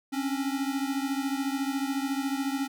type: beating tone pair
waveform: square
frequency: 269.5 / 283.5 Hz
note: C#4 / C#4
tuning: -49 / +39 cents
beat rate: 14 Hz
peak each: -30 / -33 dBFS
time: 0.12-2.68 s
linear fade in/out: 20 ms
effects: none